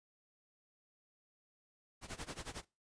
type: noise with tremolo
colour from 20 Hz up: pink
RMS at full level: -43 dBFS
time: 2.01-2.65 s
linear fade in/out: 50 ms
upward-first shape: sine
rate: 11 Hz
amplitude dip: 90%
effects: noise-tail reverb RT60 0.3 s tail -25 dB re dry + resampled to 22050 Hz